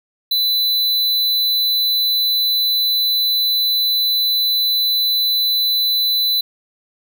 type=tone; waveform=square; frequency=4000 Hz; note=B7; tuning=21 cents sharp; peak=-15 dBFS; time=0.31-6.41 s; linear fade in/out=5 ms; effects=none